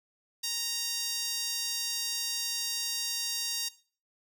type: tone with high-pass filter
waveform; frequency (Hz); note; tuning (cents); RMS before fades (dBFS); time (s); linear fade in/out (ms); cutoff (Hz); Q
sawtooth; 932.3; A#5; 0; -33; 0.43-3.69; 10; 4600; 1.8
effects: noise-tail reverb RT60 0.4 s tail -18 dB re dry